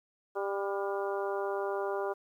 harmonic tone with a mistuned harmonic, 198.2 Hz, G3, 19 cents sharp, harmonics 2 / 3 / 4 / 5 / 6 / 7, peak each -33 / -37 / -39 / -41 / -43 / -44 dBFS, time 0.35-2.14 s, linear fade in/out 20 ms, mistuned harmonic 7, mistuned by +41 cents, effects 11-bit

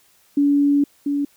sine tone pair in turn, 285.4 / 285.4 Hz, D4 / D4, -49 / -49 cents, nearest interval unison, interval 0 cents, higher neither, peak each -13 / -18 dBFS, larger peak first, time 0.37-0.84 / 1.06-1.25 s, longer first, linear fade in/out 5 ms, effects white hiss -57 dBFS RMS until 1.36 s

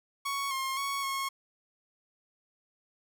sawtooth tone with pitch steps, 1112 / 1067 / 1111 / 1089 Hz, C#6 / C6 / C#6 / C#6, +5 / +34 / +4 / -31 cents, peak -27 dBFS, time 0.25-1.29 s, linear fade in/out 10 ms, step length 260 ms, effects none

